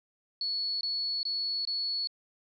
sine tone bursts, 4400 Hz, C#8, 14 cents flat, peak -29 dBFS, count 4, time 0.41-2.073 s, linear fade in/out 2 ms, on 400 ms, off 21 ms, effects none

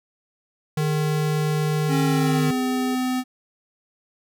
square tone, 153.1 Hz, D#3, 28 cents flat, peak -21 dBFS, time 0.77-2.51 s, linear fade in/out 5 ms
sine tone with vibrato, 411.2 Hz, G#4, 17 cents flat, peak -30 dBFS, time 0.8-2.95 s, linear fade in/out 5 ms, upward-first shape sine, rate 5.8 Hz, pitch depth 14 cents each way
square tone with pitch glide, 271.3 to 254.6 Hz, C#4 to C4, -37 to -47 cents, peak -22 dBFS, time 1.88-3.24 s, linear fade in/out 50 ms, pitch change -110 cents, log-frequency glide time 2.05-2.49 s
effects none

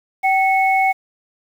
sine tone pair together, 768 / 2200 Hz, G5 / C#7, -36 / -14 cents, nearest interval octave + tritone, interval 1822 cents, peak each -14 / -18 dBFS, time 0.23-0.93 s, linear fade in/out 20 ms, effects 7-bit

